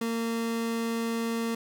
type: tone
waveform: 30% pulse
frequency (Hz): 229.3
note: A#3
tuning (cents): -28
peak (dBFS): -25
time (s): 0.01-1.55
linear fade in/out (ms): 5
effects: none